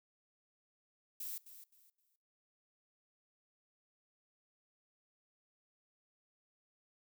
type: noise with echo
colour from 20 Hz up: violet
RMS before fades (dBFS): -43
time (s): 1.2-1.38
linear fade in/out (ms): 5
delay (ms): 260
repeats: 3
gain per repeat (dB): -12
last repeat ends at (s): 2.16
effects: noise-tail reverb RT60 0.6 s tail -22 dB re dry